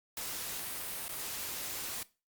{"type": "noise with dropouts", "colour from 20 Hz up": "white", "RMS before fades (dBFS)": -39, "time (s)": [0.17, 2.03], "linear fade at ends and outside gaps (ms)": 2, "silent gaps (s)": [1.082, 1.091], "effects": ["noise-tail reverb RT60 0.3 s tail -19 dB re dry", "Opus 48 kbps"]}